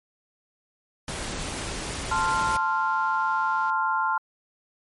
pink noise, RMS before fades -32 dBFS, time 1.08-2.57 s, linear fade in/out 2 ms
click train, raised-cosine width 0.2 ms, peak -32 dBFS, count 316, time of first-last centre 2.05-3.699 s, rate 191 Hz
sine chord, F major, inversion first, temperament equal with one note detuned, 880 / 1046.5 / 1389.7 Hz, A5 / C6 / F6, 0 / 0 / -9 cents, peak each -26 dBFS, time 2.11-4.18 s, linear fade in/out 5 ms
effects MP3 48 kbps

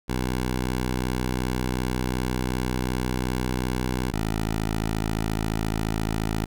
10% pulse tone pair in turn, 62.7 / 54.35 Hz, B1 / A1, +27 / -21 cents, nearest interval major second, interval 248 cents, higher first, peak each -16 dBFS, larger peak neither, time 0.08-4.12 / 4.12-6.46 s, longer first, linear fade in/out 20 ms, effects none

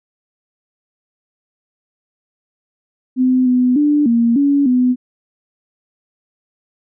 sine tone with pitch steps, 255.6 / 250.3 / 294.7 / 233.4 / 282.7 / 250.6 Hz, C4 / B3 / D4 / A#3 / C#4 / B3, -40 / +23 / +6 / +2 / +34 / +25 cents, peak -10 dBFS, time 3.16-4.96 s, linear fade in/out 50 ms, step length 300 ms, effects none

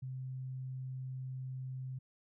sine tone, 130 Hz, C3, 11 cents flat, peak -39 dBFS, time 0.02-1.99 s, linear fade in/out 10 ms, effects none

